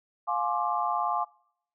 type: chord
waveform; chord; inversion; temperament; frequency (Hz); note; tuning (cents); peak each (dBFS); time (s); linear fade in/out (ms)
sine; D half-diminished seventh; first; just; 704.8 / 845.8 / 1057.2 / 1174.7; F5 / Ab5 / C6 / D6; +16 / +31 / +18 / 0; -31; 0.27-1.25; 20
effects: noise-tail reverb RT60 0.7 s tail -24 dB re dry